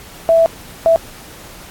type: tone bursts at uneven times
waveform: sine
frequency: 659.3 Hz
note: E5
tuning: in tune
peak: -7 dBFS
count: 2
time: 0.29-0.46 / 0.86-0.96 s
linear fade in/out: 0 ms
effects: pink hiss -37 dBFS RMS until 1.7 s + AAC 64 kbps